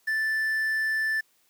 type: tone with quantisation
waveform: triangle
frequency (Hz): 1760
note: A6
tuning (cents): 0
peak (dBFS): -22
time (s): 0.07-1.21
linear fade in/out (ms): 10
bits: 8
effects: white hiss -66 dBFS RMS until 1.49 s + high-pass 150 Hz 12 dB/octave